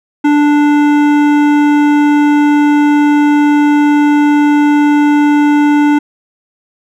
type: tone with hard clipping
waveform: sine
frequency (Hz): 293.7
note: D4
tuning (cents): 0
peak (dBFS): -8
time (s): 0.24-5.99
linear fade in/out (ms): 10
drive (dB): 14
effects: none